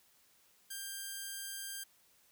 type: tone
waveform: 5% pulse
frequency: 1591 Hz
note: G6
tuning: 25 cents sharp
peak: -30 dBFS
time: 0.7-1.84 s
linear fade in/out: 10 ms
effects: white hiss -68 dBFS RMS until 2.31 s